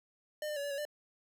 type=tone with pitch steps; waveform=square; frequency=605 / 599 / 566 / 574 / 558 / 594 Hz; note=D#5 / D5 / C#5 / D5 / C#5 / D5; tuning=-49 / +34 / +36 / -40 / +11 / +20 cents; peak=-36 dBFS; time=0.42-0.852 s; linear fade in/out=2 ms; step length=72 ms; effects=none